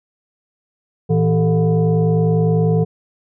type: tone with frequency modulation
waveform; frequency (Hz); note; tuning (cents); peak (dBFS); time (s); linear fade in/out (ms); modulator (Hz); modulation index
sine; 164.5; E3; -3; -12; 1.09-2.85; 20; 279; 1.1
effects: none